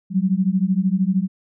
sine beating tone pair, 182.3 / 195.3 Hz, F#3 / G3, -25 / -6 cents, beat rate 13 Hz, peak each -19 dBFS, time 0.1-1.28 s, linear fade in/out 50 ms, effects none

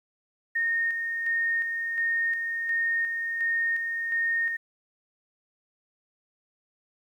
sine tone with tremolo, 1842 Hz, A#6, 21 cents flat, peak -23 dBFS, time 0.55-4.57 s, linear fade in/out 10 ms, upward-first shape square, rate 1.4 Hz, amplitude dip 40%, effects 10-bit

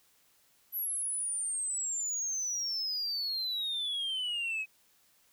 sine exponential sweep, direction down, 11860 to 2526 Hz, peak -29 dBFS, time 0.72-4.66 s, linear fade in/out 50 ms, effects tanh soft clip ceiling -30 dBFS + white hiss -67 dBFS RMS until 5.32 s

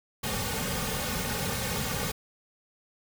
pink noise with comb filter, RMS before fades -31 dBFS, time 0.23-2.12 s, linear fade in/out 10 ms, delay 3 ms, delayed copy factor -0.95, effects none

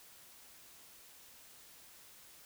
silence, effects white hiss -58 dBFS RMS until 2.45 s

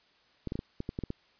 clicks, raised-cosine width 3 ms, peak -21 dBFS, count 9, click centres 0.473 / 0.521 / 0.555 / 0.591 / 0.804 / 0.891 / 0.989 / 1.037 / 1.104 s, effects white hiss -65 dBFS RMS until 1.39 s + resampled to 11025 Hz

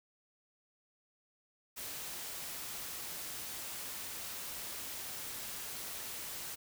white noise, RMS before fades -43 dBFS, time 1.76-6.56 s, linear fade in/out 20 ms, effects none

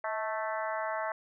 harmonic tone with a mistuned harmonic, 220 Hz, A3, in tune, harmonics 3 / 4 / 5 / 6 / 7 / 8 / 9, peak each -35 / -37 / -39 / -41 / -42 / -43 / -44 dBFS, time 0.04-1.12 s, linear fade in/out 2 ms, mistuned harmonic 3, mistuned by -40 cents, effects none

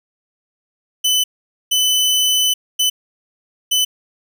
sawtooth tone bursts at uneven times, 3011 Hz, F#7, 30 cents sharp, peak -10 dBFS, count 4, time 1.04-1.24 / 1.71-2.54 / 2.79-2.9 / 3.71-3.85 s, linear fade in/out 10 ms, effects none

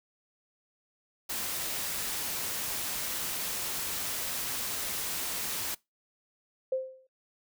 white noise, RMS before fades -34 dBFS, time 1.29-5.75 s, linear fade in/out 10 ms
sine tone with exponential decay, 522 Hz, C5, 4 cents flat, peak -24 dBFS, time 6.72-7.07 s, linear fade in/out 5 ms, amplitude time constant 75 ms
effects noise-tail reverb RT60 0.2 s tail -23 dB re dry

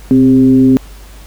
sine tone with frequency modulation, 261.6 Hz, C4, in tune, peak -4 dBFS, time 0.11-0.77 s, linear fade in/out 0 ms, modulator 138 Hz, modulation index 0.49, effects added 50 Hz sine -32 dBFS peak until 1.26 s + pink hiss -40 dBFS RMS until 1.26 s

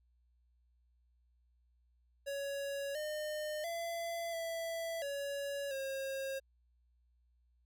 square tone with pitch steps, 559 / 608 / 676 / 663 / 563 / 539 Hz, C#5 / D#5 / E5 / E5 / C#5 / C#5, +14 / -40 / +43 / +10 / +27 / -49 cents, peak -38 dBFS, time 2.26-6.4 s, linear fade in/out 20 ms, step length 690 ms, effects added 60 Hz sine -69 dBFS peak until 7.65 s

